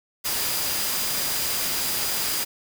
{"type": "tone in noise", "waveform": "sine", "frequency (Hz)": 4886, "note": "D#8", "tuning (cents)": -32, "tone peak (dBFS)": -33, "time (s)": [0.24, 2.45], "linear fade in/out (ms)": 20, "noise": "white", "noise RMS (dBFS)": -26, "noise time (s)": [0.24, 2.45], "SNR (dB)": -10, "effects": []}